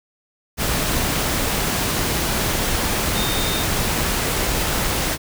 sine tone in noise, 3664 Hz, A#7, 31 cents flat, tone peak -27 dBFS, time 3.13-3.66 s, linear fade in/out 50 ms, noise pink, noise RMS -21 dBFS, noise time 0.57-5.18 s, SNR -9 dB, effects none

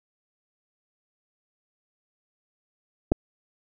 clicks, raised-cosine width 2 ms, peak -15 / -6 dBFS, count 2, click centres 3.117 / 3.12 s, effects none

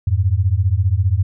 sine beating tone pair, 87.31 / 102.31 Hz, F2 / G#2, 0 / -25 cents, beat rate 15 Hz, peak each -16 dBFS, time 0.07-1.23 s, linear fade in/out 5 ms, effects none

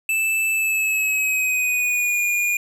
square tone with pitch glide, 2637 to 2432 Hz, E7 to D#7, 0 to -40 cents, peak -19 dBFS, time 0.09-2.57 s, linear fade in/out 2 ms, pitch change -140 cents, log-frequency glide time 0.51-2.21 s, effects none

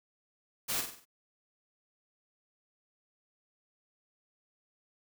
white noise with echo, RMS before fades -33 dBFS, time 0.68-0.82 s, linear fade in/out 20 ms, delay 47 ms, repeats 5, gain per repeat -6 dB, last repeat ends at 1.055 s, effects none

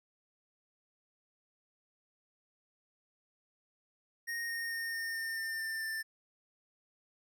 square tone with pitch steps, 1860 / 1848.2 / 1836.5 / 1824.9 / 1813.3 / 1801.8 / 1790.4 / 1779.1 Hz, A#6 / A#6 / A#6 / A#6 / A#6 / A6 / A6 / A6, -4 / -15 / -26 / -37 / -48 / +41 / +30 / +19 cents, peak -36 dBFS, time 4.27-6.03 s, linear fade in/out 20 ms, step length 220 ms, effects none

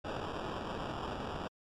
white noise with sample-and-hold, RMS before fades -39 dBFS, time 0.04-1.48 s, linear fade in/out 10 ms, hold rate 2100 Hz, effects low-pass 4000 Hz 12 dB/octave + MP3 96 kbps

